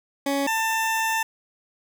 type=tone pair in turn; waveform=20% pulse; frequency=278.9 / 892.4 Hz; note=C#4 / A5; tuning=+11 / +24 cents; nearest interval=octave + minor sixth; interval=2013 cents; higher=second; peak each=-17 dBFS; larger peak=neither; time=0.26-0.47 / 0.47-1.23 s; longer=second; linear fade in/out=5 ms; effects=none